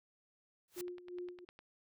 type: noise with exponential growth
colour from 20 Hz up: white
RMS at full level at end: -43 dBFS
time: 0.68-0.81 s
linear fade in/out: 1 ms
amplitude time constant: 28 ms
type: tone with tremolo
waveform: sine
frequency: 356.1 Hz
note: F4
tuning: 34 cents sharp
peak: -40 dBFS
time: 0.76-1.45 s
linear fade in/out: 10 ms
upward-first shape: sine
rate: 2.8 Hz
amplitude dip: 80%
type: click train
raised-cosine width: 0.3 ms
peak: -39 dBFS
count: 9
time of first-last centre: 0.78-1.591 s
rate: 9.87 Hz
effects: none